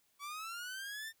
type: linear sweep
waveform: sawtooth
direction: up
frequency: 1126 to 1815 Hz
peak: -38 dBFS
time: 0.19-1.13 s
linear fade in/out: 50 ms
effects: white hiss -74 dBFS RMS until 1.2 s